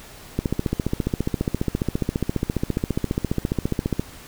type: click train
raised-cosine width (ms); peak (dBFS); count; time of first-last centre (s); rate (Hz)
3; -8; 54; 0.39-3.995; 14.7
effects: pink hiss -43 dBFS RMS until 4.27 s